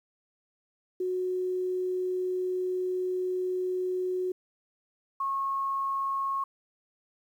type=tone pair in turn; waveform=sine; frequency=367.2 / 1090.9 Hz; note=F#4 / C#6; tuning=-13 / -28 cents; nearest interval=octave + perfect fifth; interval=1885 cents; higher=second; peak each=-27 dBFS; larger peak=neither; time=1-4.32 / 5.2-6.44 s; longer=first; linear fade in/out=5 ms; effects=10-bit